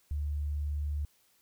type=tone; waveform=sine; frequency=73.42 Hz; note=D2; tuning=in tune; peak=-30 dBFS; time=0.11-1.05 s; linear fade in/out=0 ms; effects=white hiss -68 dBFS RMS until 1.41 s